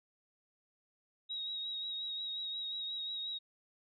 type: tone with vibrato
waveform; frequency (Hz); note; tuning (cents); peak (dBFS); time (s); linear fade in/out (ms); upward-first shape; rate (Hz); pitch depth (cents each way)
sine; 3804; A#7; +34; -37; 1.29-3.39; 20; triangle; 5.6; 34
effects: none